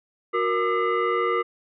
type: tone with frequency modulation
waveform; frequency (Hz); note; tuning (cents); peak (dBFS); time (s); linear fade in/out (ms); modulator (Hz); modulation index
sine; 365.9; F#4; -19; -20; 0.33-1.43; 20; 833; 1.6
effects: none